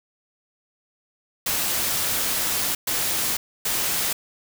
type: noise bursts at uneven times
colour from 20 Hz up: white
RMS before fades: -24 dBFS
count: 3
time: 1.46-2.75 / 2.87-3.37 / 3.65-4.13 s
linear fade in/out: 5 ms
effects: none